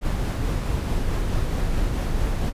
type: noise with tremolo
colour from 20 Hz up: brown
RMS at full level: -22 dBFS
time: 0.01-2.53 s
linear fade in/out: 50 ms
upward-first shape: triangle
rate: 4.6 Hz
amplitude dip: 25%
effects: resampled to 32000 Hz